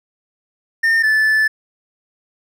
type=tone pair in turn; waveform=triangle; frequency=1816 / 1747 Hz; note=A#6 / A6; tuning=-46 / -13 cents; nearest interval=minor second; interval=67 cents; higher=first; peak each=-10 dBFS; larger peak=neither; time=0.83-1.03 / 1.03-1.48 s; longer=second; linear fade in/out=10 ms; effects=none